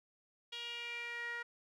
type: tone with band-pass filter sweep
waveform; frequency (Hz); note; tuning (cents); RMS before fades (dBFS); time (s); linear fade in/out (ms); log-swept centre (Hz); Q
sawtooth; 473.8; A#4; +28; -43; 0.52-1.43; 10; 3200 to 1700; 5.4
effects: none